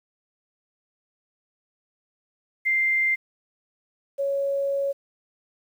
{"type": "tone pair in turn", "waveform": "sine", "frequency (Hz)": [2093, 555.7], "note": ["C7", "C#5"], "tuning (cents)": [0, 4], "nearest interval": "octave + major seventh", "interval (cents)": 2296, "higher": "first", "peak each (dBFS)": [-19, -22], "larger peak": "first", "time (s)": [[2.65, 3.16], [4.18, 4.93]], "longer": "second", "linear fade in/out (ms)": 20, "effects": ["9-bit"]}